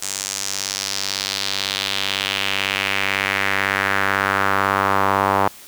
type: tone with band-pass filter sweep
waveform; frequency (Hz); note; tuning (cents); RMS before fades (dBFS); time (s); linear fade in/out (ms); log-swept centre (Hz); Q
sawtooth; 98; G2; 0; -21; 0.02-5.48; 0; 7400 to 940; 2.2
effects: white hiss -42 dBFS RMS until 5.67 s